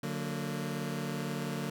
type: chord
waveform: sawtooth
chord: D augmented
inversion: none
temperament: just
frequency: 146.83 / 183.54 / 229.4 Hz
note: D3 / F#3 / A#3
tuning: 0 / -14 / -28 cents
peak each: -33 / -35 / -34 dBFS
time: 0.03-1.7 s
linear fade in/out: 5 ms
effects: none